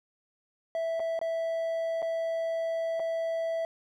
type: tone with dropouts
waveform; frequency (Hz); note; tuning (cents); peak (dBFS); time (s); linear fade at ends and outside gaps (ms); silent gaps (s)
triangle; 658; E5; -3; -26; 0.75-3.65; 1; 0.996-1.001 / 1.191-1.214 / 2.02-2.026 / 2.996-3
effects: none

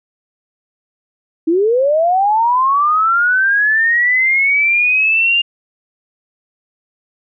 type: linear sweep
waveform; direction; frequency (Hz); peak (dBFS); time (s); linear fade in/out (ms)
sine; up; 311.1 to 2820; -10; 1.47-5.42; 10
effects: none

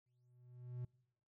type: tone with exponential growth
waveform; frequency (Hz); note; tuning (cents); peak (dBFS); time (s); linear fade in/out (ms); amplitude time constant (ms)
triangle; 123.47; B2; 0; -38; 0.06-0.85; 5; 170
effects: noise-tail reverb RT60 0.8 s tail -25 dB re dry

